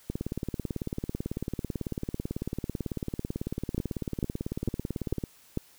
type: two click trains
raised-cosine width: 3 ms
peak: -15 / -18 dBFS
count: 5 / 94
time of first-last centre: 3.78-5.574 / 0.1-5.238 s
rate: 2.23 / 18.1 Hz
effects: white hiss -58 dBFS RMS until 5.78 s